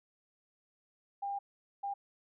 sine tone bursts at uneven times, 800 Hz, G5, 35 cents sharp, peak -34 dBFS, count 2, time 1.22-1.39 / 1.83-1.94 s, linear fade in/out 10 ms, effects none

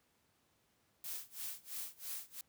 blue noise with tremolo, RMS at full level -42 dBFS, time 1.04-2.41 s, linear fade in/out 2 ms, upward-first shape sine, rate 3 Hz, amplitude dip 95%, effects pink hiss -75 dBFS RMS until 2.48 s + high-pass 80 Hz 12 dB/octave

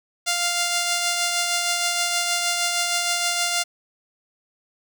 5% pulse tone with tremolo, 698.5 Hz, F5, in tune, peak -8 dBFS, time 0.26-3.64 s, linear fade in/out 20 ms, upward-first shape triangle, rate 6.4 Hz, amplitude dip 35%, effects none

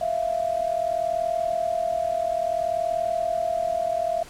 sine tone pair together, 653.4 / 694 Hz, E5 / F5, -15 / -11 cents, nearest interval minor second, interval 104 cents, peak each -25 / -25 dBFS, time 0.01-4.23 s, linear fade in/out 5 ms, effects pink hiss -45 dBFS RMS until 4.29 s + low-pass 11000 Hz 12 dB/octave

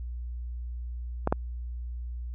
clicks, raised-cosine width 1 ms, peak -11 / -9 dBFS, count 2, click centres 1.274 / 1.325 s, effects added 60 Hz sine -33 dBFS peak until 2.34 s

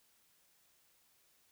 silence, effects white hiss -71 dBFS RMS until 1.51 s

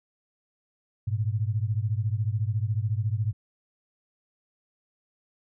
sine beating tone pair, 102.6 / 116.6 Hz, G#2 / A#2, -21 / +1 cents, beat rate 14 Hz, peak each -26 / -28 dBFS, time 1.07-3.33 s, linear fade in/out 10 ms, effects none

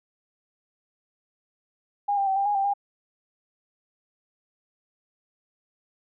sine tone with pitch steps, 814 / 792 / 770 / 793 / 825 / 785 / 806 Hz, G#5 / G5 / G5 / G5 / G#5 / G5 / G5, -35 / +18 / -31 / +20 / -12 / +2 / +48 cents, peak -21 dBFS, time 2.08-2.738 s, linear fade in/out 10 ms, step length 94 ms, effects none

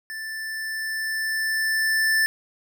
square tone with level ramp, 1764 Hz, A6, 4 cents sharp, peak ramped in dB -32 to -18 dBFS, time 0.1-2.26 s, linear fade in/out 0 ms, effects none

